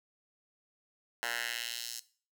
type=tone with high-pass filter sweep; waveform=10% pulse; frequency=118.1 Hz; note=A#2; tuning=23 cents sharp; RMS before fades=-38 dBFS; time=1.23-2 s; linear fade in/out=0 ms; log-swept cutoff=1200 to 5800 Hz; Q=1.4; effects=noise-tail reverb RT60 0.4 s tail -17 dB re dry